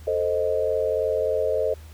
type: chord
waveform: sine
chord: A diminished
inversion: none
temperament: equal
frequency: 440 / 523.3 / 622.3 Hz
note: A4 / C5 / Eb5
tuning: 0 / 0 / 0 cents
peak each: -25 dBFS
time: 0.07-1.74 s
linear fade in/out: 5 ms
effects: added 78 Hz sine -40 dBFS peak until 1.93 s + pink hiss -52 dBFS RMS until 1.93 s